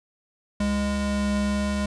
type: tone pair together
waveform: square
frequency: 68.8 / 205.1 Hz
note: C#2 / G#3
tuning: -12 / -21 cents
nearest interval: octave + perfect fifth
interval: 1891 cents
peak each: -30 / -24 dBFS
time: 0.6-1.86 s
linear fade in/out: 5 ms
effects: resampled to 22050 Hz